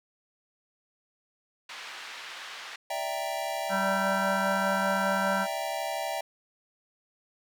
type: band-pass noise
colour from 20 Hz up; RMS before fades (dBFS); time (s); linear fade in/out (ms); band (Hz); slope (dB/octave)
pink; -42; 1.69-2.76; 5; 1300 to 3900; 12
type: chord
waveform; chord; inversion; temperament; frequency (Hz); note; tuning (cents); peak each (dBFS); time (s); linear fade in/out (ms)
square; E half-diminished seventh; third; equal; 587.3 / 659.3 / 784 / 932.3; D5 / E5 / G5 / Bb5; 0 / 0 / 0 / 0; -38 / -35 / -35 / -40; 2.9-6.21; 5
type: harmonic tone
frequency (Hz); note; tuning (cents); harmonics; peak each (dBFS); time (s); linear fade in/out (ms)
194.1; G3; -17; 1 / 3 / 5 / 7 / 8; -32 / -32 / -32 / -32 / -32; 3.69-5.47; 50
effects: none